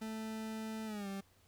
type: tone with pitch glide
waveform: 40% pulse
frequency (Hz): 220 to 196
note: A3 to G3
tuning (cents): 0 to 0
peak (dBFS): -39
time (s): 0.01-1.21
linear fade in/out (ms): 10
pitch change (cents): -200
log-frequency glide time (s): 0.86-1.08
effects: added 92 Hz sine -69 dBFS peak until 1.47 s + pink hiss -69 dBFS RMS until 1.47 s